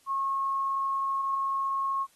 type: tone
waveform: sine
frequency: 1088 Hz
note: C#6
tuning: 33 cents flat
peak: -26 dBFS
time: 0.06-2.07 s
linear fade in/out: 50 ms
effects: white hiss -63 dBFS RMS until 2.15 s + AAC 32 kbps